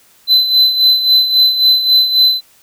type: tone with tremolo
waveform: triangle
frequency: 4033 Hz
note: B7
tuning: 36 cents sharp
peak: -4 dBFS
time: 0.27-2.41 s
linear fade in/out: 50 ms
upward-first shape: sine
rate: 3.7 Hz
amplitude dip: 65%
effects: white hiss -49 dBFS RMS until 2.62 s